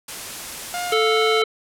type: noise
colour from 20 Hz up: white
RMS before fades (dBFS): -32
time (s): 0.08-0.94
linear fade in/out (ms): 5
type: tone with vibrato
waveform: sawtooth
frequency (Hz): 707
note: F5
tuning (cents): +21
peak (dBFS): -21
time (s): 0.74-1.42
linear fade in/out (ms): 0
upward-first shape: triangle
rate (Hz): 2.5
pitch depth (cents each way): 13
type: harmonic tone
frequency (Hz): 440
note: A4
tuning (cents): 0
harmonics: 1 / 3 / 5 / 7 / 9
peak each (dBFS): -18 / -23 / -25 / -26 / -28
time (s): 0.92-1.44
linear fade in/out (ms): 5
effects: low-pass 12000 Hz 12 dB/octave